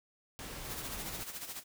pink noise, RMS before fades -44 dBFS, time 0.39-1.23 s, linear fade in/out 0 ms
white noise with tremolo, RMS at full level -41 dBFS, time 0.63-1.64 s, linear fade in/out 50 ms, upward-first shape sine, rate 14 Hz, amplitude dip 65%
effects none

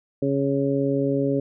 harmonic tone, 138.59 Hz, C#3, in tune, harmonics 1 / 2 / 3 / 4, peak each -27 / -23 / -25 / -27 dBFS, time 0.22-1.4 s, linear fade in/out 5 ms, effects none

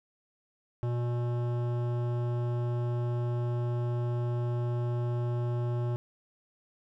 sine tone with hard clipping, 120.5 Hz, B2, 42 cents flat, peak -30 dBFS, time 0.83-5.96 s, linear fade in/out 0 ms, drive 15 dB, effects none

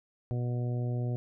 harmonic tone, 122 Hz, B2, 21 cents flat, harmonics 1 / 2 / 3 / 4 / 5 / 6, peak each -29 / -40 / -42 / -45 / -46 / -50 dBFS, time 0.31-1.16 s, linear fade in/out 0 ms, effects none

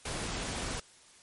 pink noise, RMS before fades -36 dBFS, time 0.05-0.8 s, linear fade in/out 5 ms, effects white hiss -58 dBFS RMS until 1.22 s + MP3 48 kbps

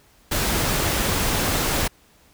pink noise, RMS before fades -22 dBFS, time 0.31-1.88 s, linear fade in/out 10 ms, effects pink hiss -56 dBFS RMS until 2.33 s

